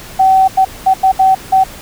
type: tone bursts at uneven times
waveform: sine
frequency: 763 Hz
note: G5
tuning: 47 cents flat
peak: -5 dBFS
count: 6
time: 0.19-0.48 / 0.57-0.65 / 0.86-0.94 / 1.03-1.12 / 1.19-1.35 / 1.52-1.64 s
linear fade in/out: 10 ms
effects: pink hiss -32 dBFS RMS until 1.81 s